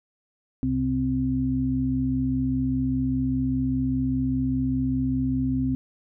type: harmonic tone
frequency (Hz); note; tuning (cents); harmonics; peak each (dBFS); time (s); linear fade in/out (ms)
65; C2; -11; 1 / 2 / 4; -31 / -28 / -23; 0.63-5.75; 0
effects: none